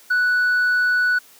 sine tone with tanh clipping, 1480 Hz, F#6, in tune, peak -16 dBFS, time 0.1-1.19 s, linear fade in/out 10 ms, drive 2 dB, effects white hiss -49 dBFS RMS until 1.39 s + high-pass 200 Hz 12 dB/octave

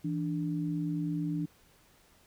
sine tone pair together, 164.81 / 293.7 Hz, E3 / D4, 0 / 0 cents, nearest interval minor seventh, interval 1000 cents, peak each -32 / -33 dBFS, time 0.04-1.46 s, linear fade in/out 10 ms, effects pink hiss -63 dBFS RMS until 2.26 s

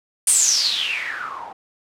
blue noise with low-pass filter sweep, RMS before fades -21 dBFS, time 0.27-1.53 s, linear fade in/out 5 ms, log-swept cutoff 9500 to 760 Hz, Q 9, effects none

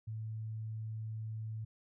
sine tone, 110 Hz, A2, in tune, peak -38 dBFS, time 0.07-1.65 s, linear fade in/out 10 ms, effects none

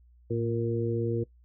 harmonic tone with a mistuned harmonic, 116.54 Hz, A#2, in tune, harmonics 1 / 2 / 3 / 4, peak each -30 / -35 / -31 / -31 dBFS, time 0.3-1.24 s, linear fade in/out 10 ms, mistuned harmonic 1, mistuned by -57 cents, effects noise-tail reverb RT60 0.1 s tail -20 dB re dry + added 60 Hz sine -55 dBFS peak until 1.44 s

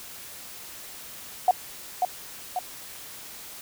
sine tone with echo, 731 Hz, F#5, 21 cents flat, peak -14 dBFS, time 1.48-1.51 s, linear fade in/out 2 ms, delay 540 ms, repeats 2, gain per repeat -5 dB, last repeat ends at 2.59 s, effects white hiss -42 dBFS RMS until 3.61 s

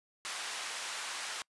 pink band-pass noise, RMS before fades -40 dBFS, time 0.25-1.42 s, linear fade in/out 0 ms, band 1100 to 9400 Hz, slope 12 dB/octave, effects noise-tail reverb RT60 0.1 s tail -26 dB re dry + resampled to 24000 Hz

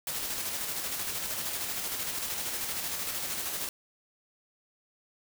white noise with tremolo, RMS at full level -33 dBFS, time 0.07-3.69 s, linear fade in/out 2 ms, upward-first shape square, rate 13 Hz, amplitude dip 30%, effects none

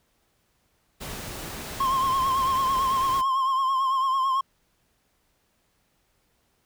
pink noise, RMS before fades -36 dBFS, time 1-3.22 s, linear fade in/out 20 ms
triangle tone with vibrato, 1063 Hz, C6, 27 cents sharp, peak -19 dBFS, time 1.8-4.41 s, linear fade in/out 5 ms, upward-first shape triangle, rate 9 Hz, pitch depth 61 cents each way
effects pink hiss -69 dBFS RMS until 6.65 s

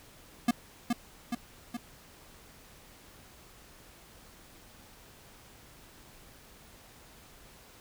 square tone with echo, 238.5 Hz, A#3, 40 cents sharp, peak -22 dBFS, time 0.48-0.51 s, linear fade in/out 5 ms, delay 420 ms, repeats 3, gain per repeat -4 dB, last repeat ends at 1.77 s, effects pink hiss -55 dBFS RMS until 7.8 s

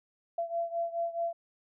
sine beating tone pair, 676 / 680.7 Hz, E5 / F5, +43 / -45 cents, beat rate 4.7 Hz, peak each -32 / -35 dBFS, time 0.38-1.33 s, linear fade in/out 5 ms, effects none

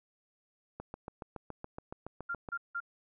click train, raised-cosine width 1 ms, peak -27 dBFS, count 13, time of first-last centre 0.8-2.488 s, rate 7.11 Hz
sine tone bursts, 1392 Hz, F6, 6 cents flat, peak -33 dBFS, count 3, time 2.29-2.804 s, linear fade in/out 10 ms, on 58 ms, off 170 ms
effects none

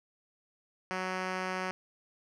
5% pulse tone with low-pass filter, 185.7 Hz, F#3, 7 cents sharp, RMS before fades -35 dBFS, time 0.91-1.71 s, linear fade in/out 0 ms, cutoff 4900 Hz, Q 0.58, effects none

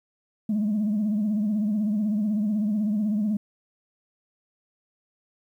sine tone with vibrato, 210.4 Hz, G#3, 23 cents sharp, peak -20 dBFS, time 0.49-3.37 s, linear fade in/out 5 ms, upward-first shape triangle, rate 16 Hz, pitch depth 100 cents each way, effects tanh soft clip ceiling -19 dBFS + 10-bit

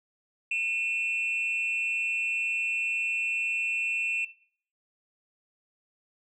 sine tone pair together, 2458 / 2680 Hz, D#7 / E7, -22 / +28 cents, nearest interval minor second, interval 150 cents, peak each -28 / -26 dBFS, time 0.51-4.25 s, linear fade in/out 5 ms, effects noise-tail reverb RT60 0.5 s tail -19 dB re dry + tanh soft clip ceiling -22 dBFS

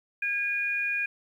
sine tone pair together, 1629.9 / 2444 Hz, G#6 / D#7, -33 / -32 cents, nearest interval perfect fifth, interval 701 cents, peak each -31 / -27 dBFS, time 0.22-1.06 s, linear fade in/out 5 ms, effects 10-bit

